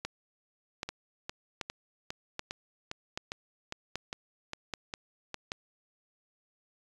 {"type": "two click trains", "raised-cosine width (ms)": 0.2, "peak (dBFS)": [-19, -17], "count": [12, 8], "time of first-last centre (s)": [[0.89, 5.343], [0.05, 5.519]], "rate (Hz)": [2.47, 1.28], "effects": ["resampled to 24000 Hz"]}